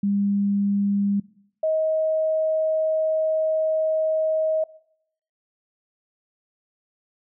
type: tone pair in turn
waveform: sine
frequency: 200.9 / 631.6 Hz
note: G3 / D#5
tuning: +43 / +26 cents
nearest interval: octave + minor sixth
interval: 1983 cents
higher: second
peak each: -19 dBFS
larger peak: neither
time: 0.03-1.2 / 1.63-4.64 s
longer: second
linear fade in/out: 5 ms
effects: noise-tail reverb RT60 0.7 s tail -21 dB re dry